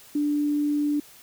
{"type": "tone", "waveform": "sine", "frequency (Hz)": 293.7, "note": "D4", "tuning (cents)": 0, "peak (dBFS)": -21, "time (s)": [0.15, 1], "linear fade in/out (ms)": 5, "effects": ["white hiss -50 dBFS RMS until 1.22 s"]}